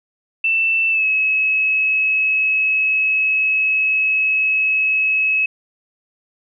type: tone with pitch glide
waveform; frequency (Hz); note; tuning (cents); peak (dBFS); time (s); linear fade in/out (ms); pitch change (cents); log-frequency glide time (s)
sine; 2666 to 2574; E7 to E7; +19 to -42; -14; 0.44-5.46; 5; -61; 0.9-1.05
effects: none